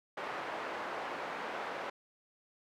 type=band-pass noise; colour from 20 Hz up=pink; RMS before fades=-40 dBFS; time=0.17-1.9 s; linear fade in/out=5 ms; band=530 to 1700 Hz; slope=12 dB/octave; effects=none